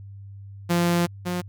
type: tone pair in turn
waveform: sawtooth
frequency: 172.9 / 177.97 Hz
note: F3 / F3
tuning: -17 / +33 cents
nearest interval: minor second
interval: 50 cents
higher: second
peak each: -15 / -21 dBFS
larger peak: first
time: 0.69-1.07 / 1.25-1.42 s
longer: first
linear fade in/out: 20 ms
effects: added 99 Hz sine -38 dBFS peak until 1.48 s